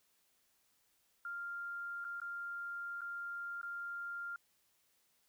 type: tone with dropouts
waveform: sine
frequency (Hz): 1396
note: F6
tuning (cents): -1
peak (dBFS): -40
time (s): 1.25-4.36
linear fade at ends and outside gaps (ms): 2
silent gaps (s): 2.044-2.049 / 2.201-2.216 / 3.009-3.016 / 3.614-3.63
effects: white hiss -75 dBFS RMS until 5.28 s